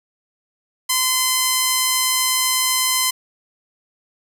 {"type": "tone", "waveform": "5% pulse", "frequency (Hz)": 1028, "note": "C6", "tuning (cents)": -31, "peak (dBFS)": -4, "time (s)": [0.89, 3.11], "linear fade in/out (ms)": 10, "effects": []}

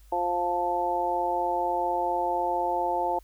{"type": "harmonic tone", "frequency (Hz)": 175.7, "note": "F3", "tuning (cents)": 11, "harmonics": [2, 3, 4, 5], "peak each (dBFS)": [-33, -32, -29, -27], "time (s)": [0.12, 3.19], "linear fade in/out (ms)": 5, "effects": ["added 50 Hz sine -50 dBFS peak until 3.23 s", "white hiss -63 dBFS RMS until 3.23 s"]}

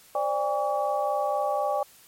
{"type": "tone cluster", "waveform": "sine", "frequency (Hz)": [526, 590, 808, 1135], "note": ["C5", "D5", "G#5", "C#6"], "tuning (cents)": [9, 8, -48, 41], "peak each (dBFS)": [-33, -27, -27, -32], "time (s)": [0.15, 1.83], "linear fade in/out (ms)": 2, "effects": ["white hiss -54 dBFS RMS until 2.07 s", "MP3 64 kbps"]}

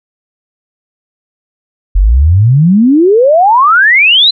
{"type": "exponential sweep", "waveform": "sine", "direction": "up", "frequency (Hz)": [42.7, 4127], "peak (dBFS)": -3, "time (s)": [1.95, 4.31], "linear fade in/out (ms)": 10, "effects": []}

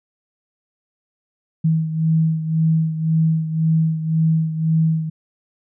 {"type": "beating tone pair", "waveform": "sine", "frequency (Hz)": [160, 161.9], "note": ["D#3", "E3"], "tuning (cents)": [49, -31], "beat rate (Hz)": 1.9, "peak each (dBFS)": [-16, -22], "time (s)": [1.64, 5.1], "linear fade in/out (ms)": 10, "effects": []}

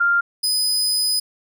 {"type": "tone pair in turn", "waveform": ["sine", "sawtooth"], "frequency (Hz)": [1396, 5001], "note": ["F6", "D#8"], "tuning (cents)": [-1, 8], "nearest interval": "octave + minor seventh", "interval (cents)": 2209, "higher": "second", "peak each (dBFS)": [-14, -15], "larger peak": "first", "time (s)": [[0, 0.21], [0.43, 1.2]], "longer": "second", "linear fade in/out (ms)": 10, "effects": []}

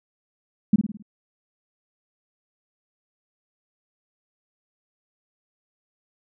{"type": "tone with echo", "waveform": "sine", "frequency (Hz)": 208.7, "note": "G#3", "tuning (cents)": 9, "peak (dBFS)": -11, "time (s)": [0.73, 0.76], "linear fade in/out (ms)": 5, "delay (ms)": 53, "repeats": 5, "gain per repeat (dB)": -6, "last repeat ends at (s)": 1.025, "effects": []}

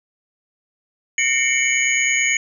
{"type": "tone cluster", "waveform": "sine", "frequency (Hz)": [1834, 2165, 2294, 2986, 6690], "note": ["A#6", "C#7", "D7", "F#7", "G#8"], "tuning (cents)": [-29, -41, -41, 15, 12], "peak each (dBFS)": [-25, -20, -21, -27, -22], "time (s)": [1.18, 2.37], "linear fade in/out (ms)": 2, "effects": []}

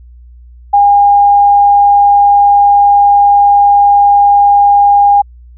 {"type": "tone", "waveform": "sine", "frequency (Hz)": 811, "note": "G#5", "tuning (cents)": -41, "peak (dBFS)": -3, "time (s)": [0.73, 5.22], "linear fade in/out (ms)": 10, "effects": ["added 60 Hz sine -33 dBFS peak until 5.57 s"]}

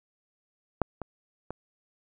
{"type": "clicks", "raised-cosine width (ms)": 1, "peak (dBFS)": [-9, -21, -21], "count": 3, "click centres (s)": [0.817, 1.017, 1.506], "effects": []}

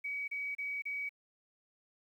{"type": "tone bursts", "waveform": "sine", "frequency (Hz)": 2268, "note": "C#7", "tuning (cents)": 39, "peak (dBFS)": -35, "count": 4, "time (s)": [0.04, 1.093], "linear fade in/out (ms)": 10, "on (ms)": 240, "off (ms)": 31, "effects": ["11-bit"]}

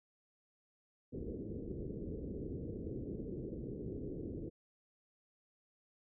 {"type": "low-pass noise", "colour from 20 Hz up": "white", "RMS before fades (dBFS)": -43, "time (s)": [1.12, 4.5], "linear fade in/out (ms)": 20, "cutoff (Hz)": 450, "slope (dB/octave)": 48, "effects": []}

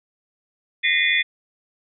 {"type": "tone cluster", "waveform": "sine", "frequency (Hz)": [1854, 2010, 2100, 2443, 3458], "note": ["A#6", "B6", "C7", "D#7", "A7"], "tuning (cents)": [-10, 30, 6, -32, -31], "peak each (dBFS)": -23, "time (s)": [0.83, 1.23], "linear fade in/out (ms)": 20, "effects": []}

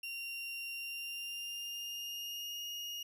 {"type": "tone with pitch glide", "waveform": "35% pulse", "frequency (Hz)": [2765, 2861], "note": ["F7", "F7"], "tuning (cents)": [-18, 41], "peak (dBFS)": -38, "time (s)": [0.03, 3.03], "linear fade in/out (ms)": 5, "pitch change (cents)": 59, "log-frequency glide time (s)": [0.74, 2.69], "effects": []}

